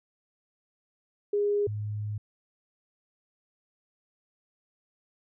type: tone pair in turn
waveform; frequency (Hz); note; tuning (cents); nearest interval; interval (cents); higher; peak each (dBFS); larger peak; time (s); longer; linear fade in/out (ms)
sine; 410.3 / 105.09; G#4 / G#2; -21 / +21; 2 octaves; 2358; first; -23 / -30; first; 1.33-1.67 / 1.67-2.18; second; 5
effects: none